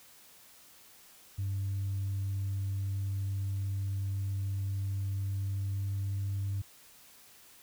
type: tone with pitch glide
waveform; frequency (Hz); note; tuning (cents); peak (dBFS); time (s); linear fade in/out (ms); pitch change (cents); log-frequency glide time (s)
sine; 98 to 98.8; G2 to G2; 0 to +14; -29; 1.38-6.62; 10; +14; 5.23-6.3
effects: tanh soft clip ceiling -28 dBFS + white hiss -57 dBFS RMS until 7.62 s